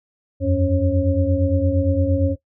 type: tone cluster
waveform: sine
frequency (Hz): 84 / 92.7 / 277.5 / 543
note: E2 / F#2 / C#4 / C#5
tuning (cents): +33 / +4 / +2 / -36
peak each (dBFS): -21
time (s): 0.4-2.36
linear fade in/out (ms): 50
effects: noise-tail reverb RT60 0.1 s tail -17 dB re dry